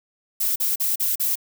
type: noise bursts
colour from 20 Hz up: violet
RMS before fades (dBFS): -22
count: 5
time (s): 0.4-1.356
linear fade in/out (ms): 10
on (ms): 160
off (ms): 39
effects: none